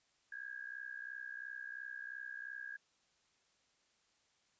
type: tone with amplitude modulation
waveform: sine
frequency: 1635 Hz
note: G#6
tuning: 28 cents flat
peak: -40 dBFS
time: 0.32-2.77 s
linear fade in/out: 5 ms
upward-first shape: sine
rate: 62.9 Hz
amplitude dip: 85%
effects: white hiss -75 dBFS RMS until 4.59 s + resampled to 16000 Hz